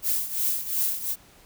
violet noise with tremolo, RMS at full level -23 dBFS, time 0.02-1.16 s, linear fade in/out 50 ms, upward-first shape triangle, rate 2.8 Hz, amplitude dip 80%, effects pink hiss -54 dBFS RMS until 1.45 s

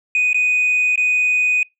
sine tone with dropouts, 2489 Hz, D#7, in tune, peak -12 dBFS, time 0.15-1.63 s, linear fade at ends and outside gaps 2 ms, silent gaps 0.331-0.344 / 0.958-0.976 s, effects noise-tail reverb RT60 0.2 s tail -26 dB re dry + tanh soft clip ceiling -11 dBFS

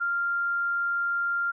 sine tone, 1393 Hz, F6, 5 cents flat, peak -24 dBFS, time 0-1.52 s, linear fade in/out 20 ms, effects none

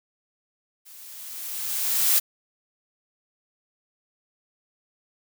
blue noise with level ramp, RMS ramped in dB -47 to -18 dBFS, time 0.85-2.2 s, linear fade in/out 20 ms, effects none

